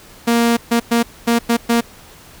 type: tone bursts at uneven times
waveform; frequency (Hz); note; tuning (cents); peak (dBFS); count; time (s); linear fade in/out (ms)
sawtooth; 234.1; A#3; +8; -8; 6; 0.27-0.57 / 0.71-0.8 / 0.91-1.03 / 1.27-1.39 / 1.49-1.57 / 1.69-1.81; 10
effects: pink hiss -42 dBFS RMS until 2.4 s